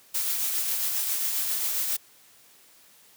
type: noise with tremolo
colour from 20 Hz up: blue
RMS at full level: -26 dBFS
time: 0.14-1.97 s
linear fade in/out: 10 ms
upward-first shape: triangle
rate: 7.4 Hz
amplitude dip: 35%
effects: white hiss -56 dBFS RMS until 3.16 s + high-pass 100 Hz 12 dB/octave